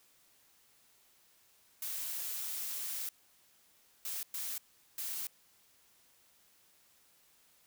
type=noise bursts at uneven times; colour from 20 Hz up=blue; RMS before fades=-39 dBFS; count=4; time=1.82-3.09 / 4.05-4.23 / 4.34-4.58 / 4.98-5.27 s; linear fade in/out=2 ms; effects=white hiss -67 dBFS RMS until 7.66 s